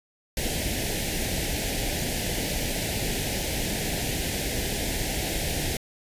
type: band-stop noise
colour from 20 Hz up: pink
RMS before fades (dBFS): -28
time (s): 0.37-5.77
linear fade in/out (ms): 2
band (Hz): 810 to 1700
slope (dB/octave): 48
effects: resampled to 32000 Hz